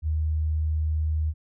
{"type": "tone", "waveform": "sine", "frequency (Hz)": 77.78, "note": "D#2", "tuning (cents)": 0, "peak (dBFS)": -22, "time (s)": [0.02, 1.34], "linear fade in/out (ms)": 50, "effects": []}